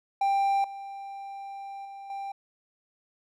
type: tone with level steps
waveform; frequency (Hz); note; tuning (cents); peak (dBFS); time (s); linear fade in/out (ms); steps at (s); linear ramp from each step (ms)
triangle; 790; G5; +13; -20 / -35 / -38 / -31; 0.21-2.32; 5; 0.64 / 1.85 / 2.1; 2
effects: none